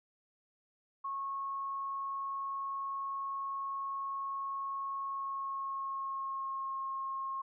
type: tone with pitch glide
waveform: sine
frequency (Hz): 1095 to 1076.8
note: C#6 to C6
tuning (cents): -22 to +49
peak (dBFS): -35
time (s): 1.04-7.42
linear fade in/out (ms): 10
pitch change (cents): -29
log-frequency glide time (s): 5.05-6.77
effects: none